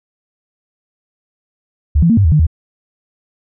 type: tone with pitch steps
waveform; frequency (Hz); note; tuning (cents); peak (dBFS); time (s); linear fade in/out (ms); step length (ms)
sine; 73.3 / 167.9 / 229 / 99.9 / 79.4 / 151.8 / 79.6; D2 / E3 / A#3 / G2 / D#2 / D#3 / D#2; -3 / +32 / -31 / +33 / +36 / -42 / +40; -7; 1.95-2.468; 10; 74
effects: none